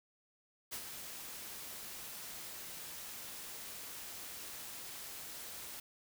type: noise with ADSR envelope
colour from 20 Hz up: white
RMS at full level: -41 dBFS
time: 0.71-5.8 s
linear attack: 21 ms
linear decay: 77 ms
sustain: -6 dB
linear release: 5 ms
effects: none